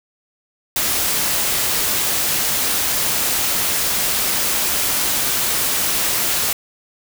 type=noise; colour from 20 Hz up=white; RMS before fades=-19 dBFS; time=0.76-6.53 s; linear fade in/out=2 ms; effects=none